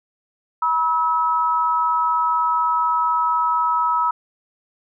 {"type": "tone pair together", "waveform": "sine", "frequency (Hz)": [968, 1292.1], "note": ["B5", "E6"], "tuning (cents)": [-35, -35], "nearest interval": "perfect fourth", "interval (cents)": 500, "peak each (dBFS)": -19, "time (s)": [0.62, 4.11], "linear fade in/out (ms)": 5, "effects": []}